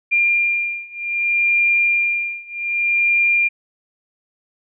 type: beating tone pair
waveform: sine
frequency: 2396 / 2396.64 Hz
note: D7 / D7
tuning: +34 / +35 cents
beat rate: 0.64 Hz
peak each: -19 / -18 dBFS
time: 0.11-3.49 s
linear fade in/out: 20 ms
effects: none